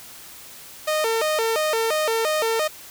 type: tone with vibrato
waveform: sawtooth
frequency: 528 Hz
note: C5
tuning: 16 cents sharp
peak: -16 dBFS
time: 0.87-2.68 s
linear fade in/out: 10 ms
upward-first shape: square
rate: 2.9 Hz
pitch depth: 270 cents each way
effects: white hiss -42 dBFS RMS until 2.9 s